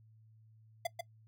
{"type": "tone with echo", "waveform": "square", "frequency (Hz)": 684, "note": "F5", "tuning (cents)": -36, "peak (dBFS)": -32, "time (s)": [0.85, 0.87], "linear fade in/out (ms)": 5, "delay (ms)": 140, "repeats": 1, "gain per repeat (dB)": -5, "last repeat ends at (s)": 1.01, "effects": ["noise-tail reverb RT60 0.1 s tail -20 dB re dry", "added 110 Hz sine -59 dBFS peak until 1.27 s"]}